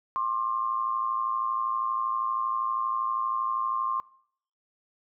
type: tone pair together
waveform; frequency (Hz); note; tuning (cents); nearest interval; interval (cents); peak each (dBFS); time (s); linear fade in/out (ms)
sine; 1062.1 / 1174.7; C6 / D6; +26 / 0; major second; 174; -26 / -32; 0.16-4; 0
effects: noise-tail reverb RT60 0.6 s tail -22 dB re dry